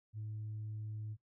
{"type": "tone", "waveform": "sine", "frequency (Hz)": 107.5, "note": "A2", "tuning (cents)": -40, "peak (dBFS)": -39, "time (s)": [0.13, 1.17], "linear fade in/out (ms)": 50, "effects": ["noise-tail reverb RT60 0.1 s tail -18 dB re dry", "tanh soft clip ceiling -37 dBFS"]}